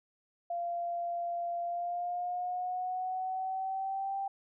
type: tone with pitch glide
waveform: sine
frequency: 691 to 784.6 Hz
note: F5 to G5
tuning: -19 to +1 cents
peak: -32 dBFS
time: 0.5-4.28 s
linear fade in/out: 5 ms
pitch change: +220 cents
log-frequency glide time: 1.63-4.17 s
effects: none